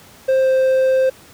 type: tone with pitch glide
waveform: triangle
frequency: 527 to 523.7 Hz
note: C5 to C5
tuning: +12 to +1 cents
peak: -10 dBFS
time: 0.28-1.1 s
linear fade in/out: 10 ms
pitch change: -11 cents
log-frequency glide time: 0.41-0.51 s
effects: pink hiss -44 dBFS RMS until 1.33 s + high-pass 80 Hz 12 dB/octave